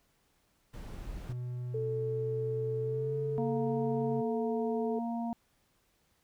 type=noise; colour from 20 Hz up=brown; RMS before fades=-42 dBFS; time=0.73-1.33 s; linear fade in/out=10 ms
type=tone with pitch glide; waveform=triangle; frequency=123.47 to 137 Hz; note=B2 to C#3; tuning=0 to -20 cents; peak=-33 dBFS; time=1.28-4.22 s; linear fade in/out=20 ms; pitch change=+180 cents; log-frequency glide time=2.81-3.17 s
type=tone; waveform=sine; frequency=440 Hz; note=A4; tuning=in tune; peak=-32 dBFS; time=1.74-4.99 s; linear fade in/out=5 ms
type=harmonic tone; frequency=233.1 Hz; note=A#3; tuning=in tune; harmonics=1 / 3 / 4; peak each=-33 / -39 / -44 dBFS; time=3.38-5.33 s; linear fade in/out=0 ms
effects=pink hiss -72 dBFS RMS until 6.23 s